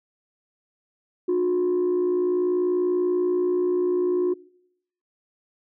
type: tone pair together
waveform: sine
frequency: 299.6 / 360.1 Hz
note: D4 / F#4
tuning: +35 / -47 cents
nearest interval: minor third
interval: 318 cents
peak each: -26 / -18 dBFS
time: 1.28-4.34 s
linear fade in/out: 10 ms
effects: noise-tail reverb RT60 0.8 s tail -26 dB re dry + tanh soft clip ceiling -17 dBFS